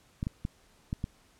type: clicks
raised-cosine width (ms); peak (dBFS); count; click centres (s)
5; -19; 5; 0.229 / 0.269 / 0.451 / 0.929 / 1.041
effects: pink hiss -63 dBFS RMS until 1.39 s + low-pass 11000 Hz 12 dB/octave